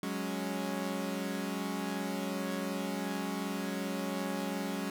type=chord; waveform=sawtooth; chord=F# suspended second; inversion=none; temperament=equal; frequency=185 / 207.7 / 277.2 Hz; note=F#3 / G#3 / C#4; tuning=0 / 0 / 0 cents; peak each=-34 dBFS; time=0.03-4.9 s; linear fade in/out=2 ms; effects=10-bit